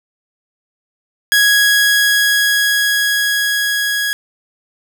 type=tone with level ramp; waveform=sawtooth; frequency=1661.2 Hz; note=G#6; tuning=in tune; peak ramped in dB=-5 to -12 dBFS; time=1.32-4.13 s; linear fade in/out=0 ms; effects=none